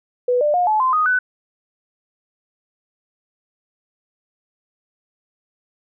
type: tone with pitch steps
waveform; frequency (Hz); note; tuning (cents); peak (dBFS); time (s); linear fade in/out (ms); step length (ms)
sine; 493.9 / 594.2 / 714.8 / 859.9 / 1034.5 / 1244.6 / 1497.2; B4 / D5 / F5 / A5 / C6 / D#6 / F#6; 0 / +20 / +40 / -40 / -20 / 0 / +20; -14; 0.28-1.19; 5; 130
effects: none